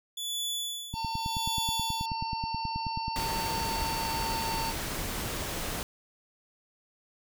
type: tone with tremolo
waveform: sawtooth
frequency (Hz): 3450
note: A7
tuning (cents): -35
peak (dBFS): -27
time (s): 0.17-2.06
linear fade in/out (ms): 5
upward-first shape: sine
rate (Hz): 0.85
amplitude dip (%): 85
type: harmonic tone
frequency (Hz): 905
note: A5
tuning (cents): +48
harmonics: 1 / 3 / 5 / 6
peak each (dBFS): -32 / -44 / -39 / -49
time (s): 0.93-4.74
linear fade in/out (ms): 50
type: click train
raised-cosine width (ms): 5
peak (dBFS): -23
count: 22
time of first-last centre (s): 0.94-3.188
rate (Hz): 9.34
type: noise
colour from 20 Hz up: pink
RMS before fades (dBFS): -34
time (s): 3.16-5.83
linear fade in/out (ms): 0
effects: none